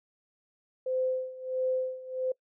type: tone with tremolo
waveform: sine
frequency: 515 Hz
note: C5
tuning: 28 cents flat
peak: -25 dBFS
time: 0.86-2.32 s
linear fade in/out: 5 ms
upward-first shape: sine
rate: 1.5 Hz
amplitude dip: 85%
effects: noise-tail reverb RT60 0.1 s tail -23 dB re dry